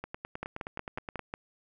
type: two click trains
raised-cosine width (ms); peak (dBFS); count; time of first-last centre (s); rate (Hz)
0.5; -22 / -20; 12 / 6; 0.04-1.193 / 0.43-1.339; 9.54 / 5.5
effects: none